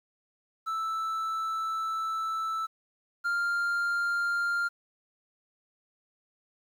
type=tone pair in turn; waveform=triangle; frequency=1318.5 / 1396.9 Hz; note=E6 / F6; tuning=0 / 0 cents; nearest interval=minor second; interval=100 cents; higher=second; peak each=-27 / -24 dBFS; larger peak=second; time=0.66-2.67 / 3.24-4.69 s; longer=first; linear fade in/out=20 ms; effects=10-bit